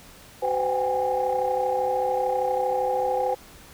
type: tone cluster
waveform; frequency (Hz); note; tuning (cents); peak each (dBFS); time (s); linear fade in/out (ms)
sine; 377.9 / 509 / 754 / 786 / 819; F#4 / C5 / F#5 / G5 / G#5; +37 / -48 / +32 / +4 / -24; -33 / -24 / -32 / -30 / -26; 0.42-3.35; 10
effects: tanh soft clip ceiling -13 dBFS + pink hiss -48 dBFS RMS until 3.73 s